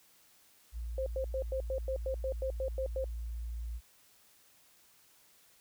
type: tone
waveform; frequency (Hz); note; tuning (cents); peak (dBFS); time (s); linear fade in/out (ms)
sine; 57.4; A#1; -26; -36; 0.72-3.81; 50
type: tone bursts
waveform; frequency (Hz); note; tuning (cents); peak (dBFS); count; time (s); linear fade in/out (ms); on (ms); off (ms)
sine; 527; C5; +12; -32; 12; 0.98-3.043; 2; 83; 97
effects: white hiss -64 dBFS RMS until 5.6 s